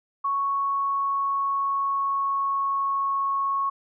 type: tone with pitch glide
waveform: sine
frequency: 1108.7 to 1101 Hz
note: C#6 to C#6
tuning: 0 to -12 cents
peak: -22 dBFS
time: 0.24-3.7 s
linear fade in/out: 10 ms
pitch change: -12 cents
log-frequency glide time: 0.44-3.1 s
effects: none